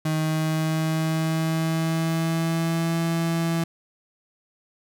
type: tone with pitch glide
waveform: 35% pulse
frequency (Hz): 156.8 to 166.12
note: D#3 to E3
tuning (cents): +14 to +14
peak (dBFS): -20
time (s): 0.05-3.64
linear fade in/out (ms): 5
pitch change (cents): +100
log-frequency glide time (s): 0.16-2.99
effects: none